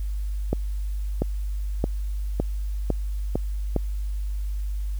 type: accelerating click train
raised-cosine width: 2 ms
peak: -9 dBFS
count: 7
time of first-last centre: 0.53-3.763 s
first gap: 690 ms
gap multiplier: 0.9
effects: added 50 Hz sine -25 dBFS peak until 4.99 s + white hiss -54 dBFS RMS until 4.99 s